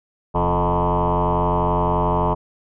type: tone with frequency modulation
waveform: sine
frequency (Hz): 527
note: C5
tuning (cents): +12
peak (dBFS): -15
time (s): 0.34-2.35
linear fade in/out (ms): 20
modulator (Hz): 91.5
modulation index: 5.8
effects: tanh soft clip ceiling -11 dBFS